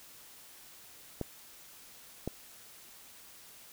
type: clicks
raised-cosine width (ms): 2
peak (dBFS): -20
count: 2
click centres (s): 1.213 / 2.276
effects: white hiss -54 dBFS RMS until 3.72 s